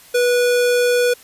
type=tone; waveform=square; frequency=488.7 Hz; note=B4; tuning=18 cents flat; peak=-14 dBFS; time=0.14-1.14 s; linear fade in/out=10 ms; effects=white hiss -45 dBFS RMS until 1.23 s + resampled to 32000 Hz